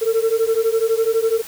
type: beating tone pair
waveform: sine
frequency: 444.7 / 456.7 Hz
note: A4 / A#4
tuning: +18 / -36 cents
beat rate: 12 Hz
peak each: -16 dBFS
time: 0.01-1.42 s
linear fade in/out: 20 ms
effects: tanh soft clip ceiling -12 dBFS + white hiss -36 dBFS RMS until 1.47 s